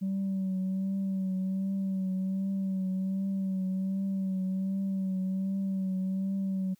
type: tone with vibrato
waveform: sine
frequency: 191 Hz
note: G3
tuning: 45 cents flat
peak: -26 dBFS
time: 0.01-6.75 s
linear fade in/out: 20 ms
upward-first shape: triangle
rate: 1.3 Hz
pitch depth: 38 cents each way
effects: tanh soft clip ceiling -26 dBFS + white hiss -69 dBFS RMS until 6.79 s